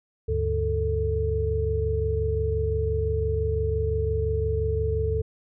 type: tone cluster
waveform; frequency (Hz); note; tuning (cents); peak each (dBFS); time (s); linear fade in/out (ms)
sine; 74.5 / 100.3 / 145.7 / 441.5; D2 / G2 / D3 / A4; +25 / +40 / -13 / +6; -26 / -29 / -35 / -26; 0.28-5.22; 10
effects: none